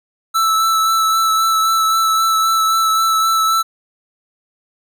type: tone with vibrato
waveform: square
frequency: 1318 Hz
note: E6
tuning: 1 cent flat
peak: -13 dBFS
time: 0.34-3.63 s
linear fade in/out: 20 ms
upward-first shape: sine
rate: 3.8 Hz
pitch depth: 14 cents each way
effects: none